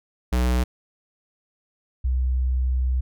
square / sine tone pair in turn, 61.74 / 63.59 Hz, B1 / C2, 0 / -49 cents, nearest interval minor second, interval 51 cents, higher second, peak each -19 / -19 dBFS, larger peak neither, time 0.32-0.64 / 2.04-3.01 s, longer second, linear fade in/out 10 ms, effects none

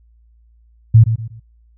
sine tone with echo, 112.4 Hz, A2, 37 cents sharp, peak -3 dBFS, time 0.94-1.04 s, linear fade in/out 10 ms, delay 120 ms, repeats 3, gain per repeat -10 dB, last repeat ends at 1.4 s, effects added 57 Hz sine -48 dBFS peak until 1.77 s

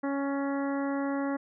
harmonic tone with a mistuned harmonic, 278 Hz, C#4, 5 cents sharp, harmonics 1 / 2 / 3 / 4 / 5 / 6 / 7, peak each -29 / -35 / -39 / -41 / -43 / -45 / -46 dBFS, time 0.03-1.37 s, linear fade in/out 10 ms, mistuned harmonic 6, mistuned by +19 cents, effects none

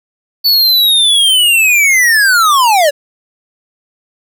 square linear sweep, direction down, 4500 to 550 Hz, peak -7 dBFS, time 0.44-2.91 s, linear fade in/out 20 ms, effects none

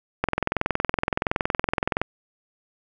click train, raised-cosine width 0.5 ms, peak -6 dBFS, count 39, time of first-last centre 0.24-2.016 s, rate 21.4 Hz, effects none

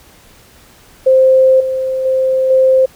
sine tone with level steps, 523.3 Hz, C5, in tune, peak -5 / -14 / -10 / -6 dBFS, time 1.06-2.86 s, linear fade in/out 10 ms, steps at 1.6 / 2.05 / 2.5 s, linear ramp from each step 5 ms, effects pink hiss -44 dBFS RMS until 2.95 s

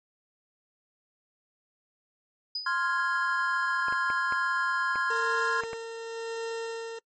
sine tone with exponential decay, 4978 Hz, D#8, in tune, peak -27 dBFS, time 2.55-2.86 s, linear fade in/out 5 ms, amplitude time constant 67 ms
triangle chord, F minor, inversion second, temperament equal, 1046.5 / 1396.9 / 1661.2 Hz, C6 / F6 / Ab6, 0 / 0 / 0 cents, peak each -28 dBFS, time 2.66-5.61 s, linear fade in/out 5 ms
clicks, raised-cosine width 0.5 ms, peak -21 dBFS, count 7, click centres 3.884 / 3.925 / 4.102 / 4.324 / 4.957 / 5.636 / 5.732 s
40% pulse tone with tremolo, 456.5 Hz, A#4, 36 cents flat, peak -30 dBFS, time 5.1-6.99 s, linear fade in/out 5 ms, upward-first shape sine, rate 0.9 Hz, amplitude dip 45%
effects noise-tail reverb RT60 0.1 s tail -26 dB re dry + MP3 32 kbps

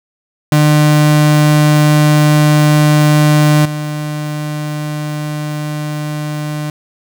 35% pulse tone with level steps, 150.4 Hz, D3, 42 cents sharp, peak -5 / -16 dBFS, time 0.52-6.7 s, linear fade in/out 2 ms, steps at 3.65 s, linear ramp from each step 5 ms, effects none

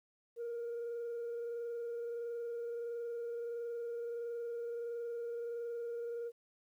sine tone with frequency modulation, 470 Hz, A#4, 14 cents sharp, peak -36 dBFS, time 0.36-6.32 s, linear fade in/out 50 ms, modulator 21.5 Hz, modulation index 0.26, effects tanh soft clip ceiling -36 dBFS + 12-bit

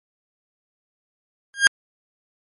40% pulse tone with exponential growth, 1615 Hz, G#6, 49 cents flat, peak -4 dBFS, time 1.54-1.67 s, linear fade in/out 0 ms, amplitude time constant 28 ms, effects MP3 48 kbps

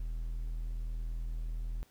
triangle tone, 40.56 Hz, E1, 27 cents flat, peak -32 dBFS, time 0-1.83 s, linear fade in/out 0 ms, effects pink hiss -66 dBFS RMS until 1.9 s

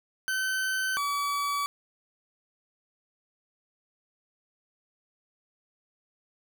40% pulse tone pair in turn, 1531 / 1143.2 Hz, G6 / D6, -41 / -47 cents, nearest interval perfect fourth, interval 506 cents, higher first, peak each -26 dBFS, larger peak neither, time 0.28-0.97 / 0.97-1.66 s, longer neither, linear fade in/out 0 ms, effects none

